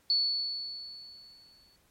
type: tone with exponential decay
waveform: sine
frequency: 4435 Hz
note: C#8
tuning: in tune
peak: -22 dBFS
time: 0.1-1.76 s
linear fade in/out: 1 ms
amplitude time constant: 360 ms
effects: pink hiss -67 dBFS RMS until 1.9 s + MP3 64 kbps